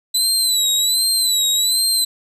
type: tone with vibrato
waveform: 25% pulse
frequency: 3982 Hz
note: B7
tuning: 14 cents sharp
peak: -10 dBFS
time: 0.14-2.05 s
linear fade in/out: 10 ms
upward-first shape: sine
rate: 1.3 Hz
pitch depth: 83 cents each way
effects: none